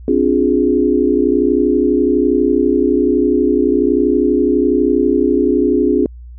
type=chord; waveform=sine; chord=D half-diminished seventh; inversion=third; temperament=equal with one note detuned; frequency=261.6 / 293.7 / 354.1 / 415.3 Hz; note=C4 / D4 / F4 / Ab4; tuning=0 / 0 / +24 / 0 cents; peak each=-16 dBFS; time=0.08-6.06 s; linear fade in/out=2 ms; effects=added 60 Hz sine -31 dBFS peak until 6.38 s